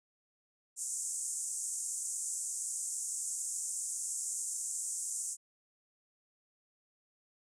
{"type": "band-pass noise", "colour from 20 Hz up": "white", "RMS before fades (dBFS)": -38, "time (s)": [0.76, 5.37], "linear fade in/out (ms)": 50, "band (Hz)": [6700, 9000], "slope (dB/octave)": 48, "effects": []}